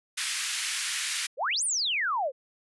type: high-pass noise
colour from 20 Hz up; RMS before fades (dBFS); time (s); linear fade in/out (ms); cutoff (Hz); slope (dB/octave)
pink; -30; 0.17-1.27; 10; 1700; 24
type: exponential two-way sweep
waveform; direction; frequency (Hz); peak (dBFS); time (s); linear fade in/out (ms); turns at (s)
sine; up then down; 450.2 to 9956 to 488.9; -25; 1.37-2.32; 50; 1.64
effects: resampled to 24000 Hz